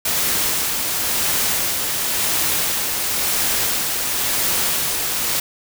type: noise with tremolo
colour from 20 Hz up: white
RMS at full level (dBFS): -19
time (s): 0.05-5.4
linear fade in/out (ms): 5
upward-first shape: sine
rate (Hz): 0.95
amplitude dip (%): 30
effects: none